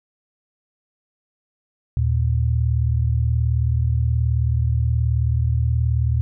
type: tone pair together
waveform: sine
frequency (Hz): 77.78 / 116.54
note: D#2 / A#2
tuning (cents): 0 / 0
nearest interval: perfect fifth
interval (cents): 700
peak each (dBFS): -19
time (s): 1.97-6.21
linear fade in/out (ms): 0
effects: none